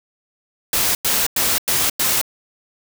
white noise bursts, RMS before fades -18 dBFS, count 5, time 0.73-2.214 s, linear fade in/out 2 ms, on 220 ms, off 96 ms, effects none

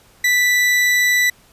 40% pulse tone, 1975.5 Hz, B6, in tune, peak -12 dBFS, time 0.24-1.3 s, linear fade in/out 5 ms, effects pink hiss -51 dBFS RMS until 1.52 s + resampled to 32000 Hz

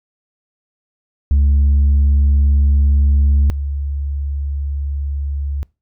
sine tone pair in turn, 70.6 / 70.6 Hz, C#2 / C#2, +32 / +32 cents, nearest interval unison, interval 0 cents, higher neither, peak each -7 / -18 dBFS, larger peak first, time 1.31-3.5 / 3.5-5.63 s, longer first, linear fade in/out 0 ms, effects noise-tail reverb RT60 0.3 s tail -25 dB re dry + tanh soft clip ceiling -8 dBFS

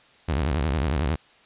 sawtooth tone with vibrato, 73 Hz, D2, 10 cents flat, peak -18 dBFS, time 0.28-1.16 s, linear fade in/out 10 ms, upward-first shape sine, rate 11 Hz, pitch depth 260 cents each way, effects white hiss -55 dBFS RMS until 1.45 s + resampled to 8000 Hz

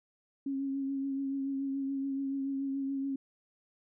sine tone with vibrato, 273.1 Hz, C#4, 26 cents flat, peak -31 dBFS, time 0.46-3.16 s, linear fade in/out 5 ms, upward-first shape triangle, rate 7 Hz, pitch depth 28 cents each way, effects none

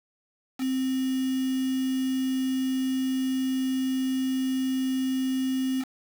sine tone with quantisation, 261.6 Hz, C4, in tune, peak -24 dBFS, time 0.58-5.85 s, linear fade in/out 50 ms, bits 6, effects none

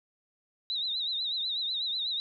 sine tone with vibrato, 3843 Hz, B7, 48 cents flat, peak -29 dBFS, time 0.7-2.2 s, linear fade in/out 0 ms, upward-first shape triangle, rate 8.1 Hz, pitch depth 120 cents each way, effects none

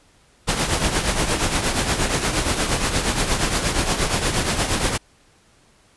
pink noise with tremolo, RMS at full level -18 dBFS, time 0.47-4.98 s, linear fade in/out 20 ms, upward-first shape triangle, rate 8.5 Hz, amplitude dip 65%, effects pink hiss -56 dBFS RMS until 5.96 s + resampled to 24000 Hz

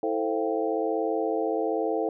sine tone cluster, 327.2 / 441.9 / 523 / 686 / 782 Hz, E4 / A4 / C5 / F5 / G5, -13 / +7 / -1 / -31 / -4 cents, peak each -30 / -28 / -31 / -32 / -34 dBFS, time 0.03-2.09 s, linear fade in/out 2 ms, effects none

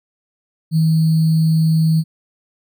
sine tone with sample-and-hold, 160.2 Hz, E3, 49 cents flat, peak -11 dBFS, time 0.71-2.04 s, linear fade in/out 50 ms, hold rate 4410 Hz, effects none

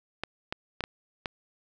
clicks, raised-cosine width 0.3 ms, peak -15 dBFS, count 5, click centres 0.236 / 0.525 / 0.807 / 0.839 / 1.258 s, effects none

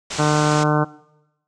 white low-pass noise, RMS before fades -29 dBFS, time 0.1-0.64 s, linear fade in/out 10 ms, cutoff 7700 Hz, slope 48 dB/octave
harmonic tone, 150.7 Hz, D3, 45 cents sharp, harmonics 1 / 2 / 3 / 4 / 5 / 6 / 7 / 8 / 9 / 10, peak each -19 / -22 / -24 / -25 / -26 / -27 / -27 / -28 / -29 / -29 dBFS, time 0.18-0.85 s, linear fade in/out 20 ms
effects noise-tail reverb RT60 0.9 s tail -21 dB re dry

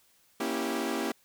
sawtooth chord, A# diminished seventh, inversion none, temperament equal with one note detuned, 236.3 / 277.2 / 329.6 / 392 Hz, A#3 / C#4 / E4 / G4, +24 / 0 / 0 / 0 cents, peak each -31 dBFS, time 0.4-1.12 s, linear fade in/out 5 ms, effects white hiss -65 dBFS RMS until 1.24 s

